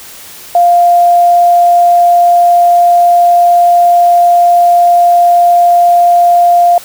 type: tone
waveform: sine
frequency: 698.5 Hz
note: F5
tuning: in tune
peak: -3 dBFS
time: 0.55-6.78 s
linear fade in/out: 2 ms
effects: white hiss -31 dBFS RMS until 6.84 s